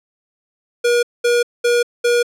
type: tone bursts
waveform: square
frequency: 479.3 Hz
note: A#4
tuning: 48 cents sharp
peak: -13 dBFS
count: 4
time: 0.84-2.23 s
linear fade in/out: 10 ms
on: 190 ms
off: 210 ms
effects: low-pass 10000 Hz 12 dB/octave